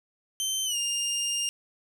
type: tone with pitch glide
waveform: 20% pulse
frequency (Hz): 3100 to 2810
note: G7 to F7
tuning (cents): -20 to +10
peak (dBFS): -21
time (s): 0.4-1.49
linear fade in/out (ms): 0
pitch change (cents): -170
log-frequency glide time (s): 0.65-0.77
effects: none